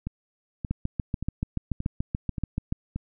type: two click trains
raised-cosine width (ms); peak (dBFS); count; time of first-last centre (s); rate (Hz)
5; -18 / -14; 6 / 15; 0.07-2.96 / 0.71-2.724; 1.73 / 6.95
effects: none